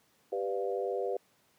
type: chord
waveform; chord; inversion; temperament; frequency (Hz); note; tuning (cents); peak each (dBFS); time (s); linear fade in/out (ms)
sine; G dominant seventh; none; equal; 392 / 493.9 / 587.3 / 698.5; G4 / B4 / D5 / F5; 0 / 0 / 0 / 0; -34 / -34 / -39 / -39; 0.32-1.17; 5
effects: pink hiss -68 dBFS RMS until 1.58 s + high-pass 150 Hz 12 dB/octave